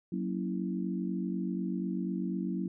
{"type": "chord", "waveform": "sine", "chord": "F# dominant seventh", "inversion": "none", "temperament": "equal", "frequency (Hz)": [185, 233.1, 277.2, 329.6], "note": ["F#3", "A#3", "C#4", "E4"], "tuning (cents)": [0, 0, 0, 0], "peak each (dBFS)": [-33, -38, -39, -38], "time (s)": [0.12, 2.68], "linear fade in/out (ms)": 5, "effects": []}